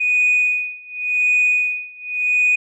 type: tone with tremolo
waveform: sine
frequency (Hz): 2479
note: D#7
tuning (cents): -7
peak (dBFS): -11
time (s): 0-2.56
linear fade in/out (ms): 10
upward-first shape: sine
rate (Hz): 0.9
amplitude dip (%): 95
effects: tanh soft clip ceiling -9 dBFS